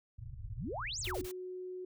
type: low-pass noise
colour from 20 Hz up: white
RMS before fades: -45 dBFS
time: 0.18-1.28 s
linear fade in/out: 10 ms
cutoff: 130 Hz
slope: 96 dB/octave
type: exponential two-way sweep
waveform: sine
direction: up then down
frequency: 98 to 8372 to 235.7 Hz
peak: -37 dBFS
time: 0.57-1.22 s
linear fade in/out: 10 ms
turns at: 1 s
type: noise bursts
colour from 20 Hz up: white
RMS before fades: -48 dBFS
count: 3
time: 1.04-1.316 s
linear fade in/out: 5 ms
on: 74 ms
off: 27 ms
type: tone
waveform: sine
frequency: 366.9 Hz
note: F#4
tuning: 15 cents flat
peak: -40 dBFS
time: 1.07-1.85 s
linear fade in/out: 5 ms
effects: none